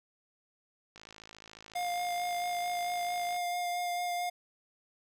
click train, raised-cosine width 0.2 ms, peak -32 dBFS, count 131, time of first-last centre 0.96-3.363 s, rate 54.1 Hz
square tone with vibrato, 707 Hz, F5, 21 cents sharp, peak -32 dBFS, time 1.75-4.3 s, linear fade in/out 10 ms, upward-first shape sine, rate 4.5 Hz, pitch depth 12 cents each way
effects none

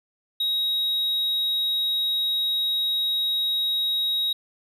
triangle tone, 3800 Hz, A#7, 33 cents sharp, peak -20 dBFS, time 0.4-4.33 s, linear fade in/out 5 ms, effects none

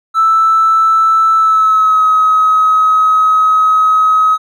triangle tone with pitch glide, 1318.5 to 1272.1 Hz, E6 to D#6, 0 to +38 cents, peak -3 dBFS, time 0.14-4.38 s, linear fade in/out 50 ms, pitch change -62 cents, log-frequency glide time 1.35-2.03 s, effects tanh soft clip ceiling -4 dBFS

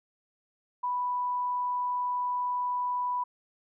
sine tone, 987.8 Hz, B5, in tune, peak -27 dBFS, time 0.83-3.24 s, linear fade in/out 10 ms, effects none

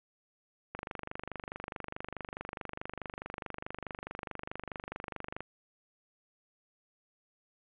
click train, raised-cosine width 0.5 ms, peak -23 dBFS, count 116, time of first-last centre 0.75-5.406 s, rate 24.7 Hz, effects resampled to 8000 Hz + 9-bit

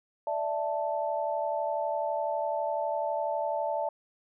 sine chord, D suspended second, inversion none, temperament equal, 587.3 / 659.3 / 880 Hz, D5 / E5 / A5, 0 / 0 / 0 cents, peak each -32 dBFS, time 0.27-3.89 s, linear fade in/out 2 ms, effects none

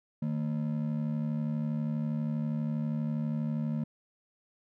triangle ring-modulated tone, 190.3 Hz, F#3, 49 cents sharp, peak -24 dBFS, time 0.22-3.84 s, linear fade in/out 5 ms, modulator 36.2 Hz, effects none

